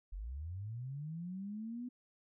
sine linear sweep, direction up, 41.44 to 251 Hz, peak -40 dBFS, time 0.12-1.89 s, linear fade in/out 10 ms, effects none

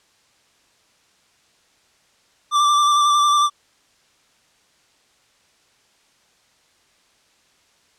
square tone with vibrato, 1174.7 Hz, D6, in tune, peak -14 dBFS, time 2.51-3.5 s, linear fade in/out 50 ms, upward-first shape square, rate 11 Hz, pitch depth 18 cents each way, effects white hiss -59 dBFS RMS until 7.98 s + low-pass 7000 Hz 12 dB/octave

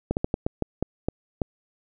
slowing click train, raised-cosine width 2 ms, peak -10 dBFS, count 9, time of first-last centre 0.11-1.418 s, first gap 59 ms, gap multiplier 1.28, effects none

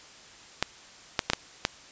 clicks, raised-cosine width 0.2 ms, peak -5 dBFS, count 5, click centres 0.626 / 1.192 / 1.3 / 1.334 / 1.651 s, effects white hiss -50 dBFS RMS until 1.91 s + resampled to 16000 Hz

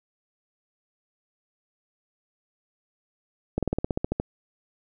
slowing click train, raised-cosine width 2 ms, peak -11 dBFS, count 11, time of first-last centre 3.58-4.199 s, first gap 47 ms, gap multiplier 1.06, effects none

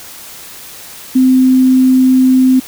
sine tone, 258.4 Hz, C4, 21 cents flat, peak -5 dBFS, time 1.15-2.6 s, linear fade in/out 10 ms, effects white hiss -32 dBFS RMS until 2.67 s

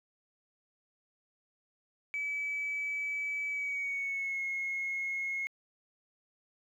sine tone with pitch glide, 2294 to 2165 Hz, D7 to C#7, -41 to -41 cents, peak -31 dBFS, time 2.14-5.47 s, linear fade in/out 0 ms, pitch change -100 cents, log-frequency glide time 3.49-4.43 s, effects tanh soft clip ceiling -28 dBFS + 11-bit

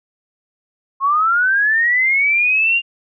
sine linear sweep, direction up, 1069 to 2812 Hz, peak -12 dBFS, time 1-2.82 s, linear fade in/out 50 ms, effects none

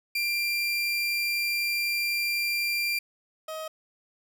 30% pulse tone pair in turn, 2376 / 631.3 Hz, D7 / D#5, +20 / +25 cents, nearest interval octave + major seventh, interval 2295 cents, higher first, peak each -23 / -31 dBFS, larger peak first, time 0.15-2.99 / 3.48-3.68 s, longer first, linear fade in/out 5 ms, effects none

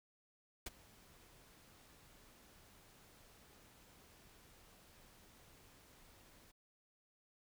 pink noise with ADSR envelope, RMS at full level -41 dBFS, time 0.66-6.52 s, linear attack 7 ms, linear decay 22 ms, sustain -23 dB, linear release 15 ms, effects none

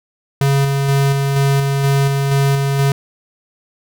square tone with tremolo, 138.59 Hz, C#3, in tune, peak -12 dBFS, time 0.41-2.92 s, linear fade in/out 2 ms, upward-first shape square, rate 2.1 Hz, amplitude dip 30%, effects none

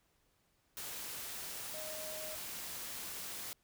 sine tone in noise, 622.3 Hz, D#5, in tune, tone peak -46 dBFS, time 1.74-2.35 s, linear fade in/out 0 ms, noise white, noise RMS -44 dBFS, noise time 0.77-3.53 s, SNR -5 dB, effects pink hiss -75 dBFS RMS until 3.63 s

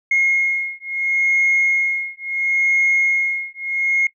sine beating tone pair, 2152 / 2152.73 Hz, C7 / C7, +48 / +49 cents, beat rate 0.73 Hz, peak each -18 dBFS, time 0.11-4.07 s, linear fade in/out 5 ms, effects noise-tail reverb RT60 0.1 s tail -18 dB re dry + tanh soft clip ceiling -9 dBFS

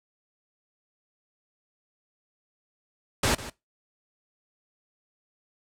pink noise with echo, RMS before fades -23 dBFS, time 3.23-3.35 s, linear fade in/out 5 ms, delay 150 ms, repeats 1, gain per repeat -15 dB, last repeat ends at 3.5 s, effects noise-tail reverb RT60 0.2 s tail -20 dB re dry + low-pass 10000 Hz 12 dB/octave

